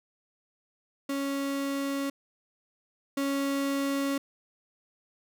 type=tone pair in turn; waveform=35% pulse; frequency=277.2 / 277.2 Hz; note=C#4 / C#4; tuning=0 / 0 cents; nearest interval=unison; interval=0 cents; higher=neither; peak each=-27 / -25 dBFS; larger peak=second; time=1.09-2.1 / 3.17-4.18 s; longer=neither; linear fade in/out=5 ms; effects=none